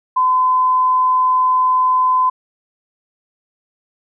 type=tone; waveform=sine; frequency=1019 Hz; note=C6; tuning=46 cents flat; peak=-11 dBFS; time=0.16-2.3 s; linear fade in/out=10 ms; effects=none